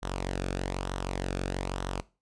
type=tone with flanger; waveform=sawtooth; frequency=46.24 Hz; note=F#1; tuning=in tune; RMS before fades=-33 dBFS; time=0.02-2.02 s; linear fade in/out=20 ms; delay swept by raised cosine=0.42 to 1.01 ms; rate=1.1 Hz; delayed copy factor=-0.55; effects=noise-tail reverb RT60 0.3 s tail -20 dB re dry + resampled to 22050 Hz